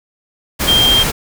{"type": "tone in noise", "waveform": "sine", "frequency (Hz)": 3187, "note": "G7", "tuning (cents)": 28, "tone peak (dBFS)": -9, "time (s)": [0.67, 1.04], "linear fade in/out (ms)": 20, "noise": "pink", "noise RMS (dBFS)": -17, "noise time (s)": [0.59, 1.12], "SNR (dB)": 5, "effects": []}